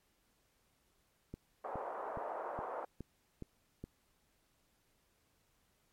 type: click train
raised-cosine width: 3 ms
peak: -31 dBFS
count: 7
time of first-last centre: 1.34-3.84 s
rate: 2.4 Hz
type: band-pass noise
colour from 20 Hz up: pink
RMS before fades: -42 dBFS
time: 1.64-2.85 s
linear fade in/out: 5 ms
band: 500 to 1100 Hz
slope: 24 dB/octave
effects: pink hiss -75 dBFS RMS until 5.92 s + MP3 64 kbps